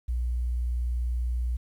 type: tone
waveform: sine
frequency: 60.4 Hz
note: B1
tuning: 38 cents flat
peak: -25 dBFS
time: 0.08-1.57 s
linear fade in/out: 10 ms
effects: 10-bit